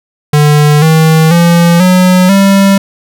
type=tone with pitch steps; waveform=square; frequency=148.7 / 159.37 / 170.81 / 183.07 / 196.21 Hz; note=D3 / D#3 / F3 / F#3 / G3; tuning=+22 / +42 / -38 / -18 / +2 cents; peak=-4 dBFS; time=0.33-2.78 s; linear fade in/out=5 ms; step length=490 ms; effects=none